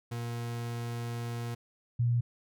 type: tone pair in turn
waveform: 40% pulse / sine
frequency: 118.2 / 119.5 Hz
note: A#2 / A#2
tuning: +24 / +43 cents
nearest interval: unison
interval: 19 cents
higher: second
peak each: -33 / -24 dBFS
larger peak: second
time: 0.11-1.55 / 1.99-2.21 s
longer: first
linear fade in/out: 10 ms
effects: none